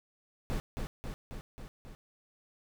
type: noise with echo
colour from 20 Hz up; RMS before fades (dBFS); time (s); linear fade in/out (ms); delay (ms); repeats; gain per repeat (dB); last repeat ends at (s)
brown; -33; 0.5-0.6; 0; 270; 5; -3; 1.95
effects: none